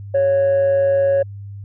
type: tone with amplitude modulation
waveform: sine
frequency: 553 Hz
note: C#5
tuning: 4 cents flat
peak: -9 dBFS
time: 0.14-1.23 s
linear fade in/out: 10 ms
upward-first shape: sine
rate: 155 Hz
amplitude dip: 35%
effects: tanh soft clip ceiling -11 dBFS + added 100 Hz sine -30 dBFS peak until 1.64 s